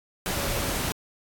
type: tone in noise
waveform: sine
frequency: 560 Hz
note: C#5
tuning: 18 cents sharp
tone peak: -37 dBFS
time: 0.35-0.72 s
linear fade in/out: 0 ms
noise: pink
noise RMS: -28 dBFS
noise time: 0.26-0.92 s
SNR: -12 dB
effects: AAC 64 kbps